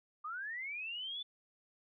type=linear sweep; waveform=sine; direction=up; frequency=1178 to 3520 Hz; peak=-39 dBFS; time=0.24-1.23 s; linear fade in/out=10 ms; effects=none